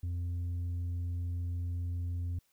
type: tone with tanh clipping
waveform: sine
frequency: 87.31 Hz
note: F2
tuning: in tune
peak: -33 dBFS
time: 0.03-2.39 s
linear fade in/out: 5 ms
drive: 3 dB
effects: white hiss -73 dBFS RMS until 2.52 s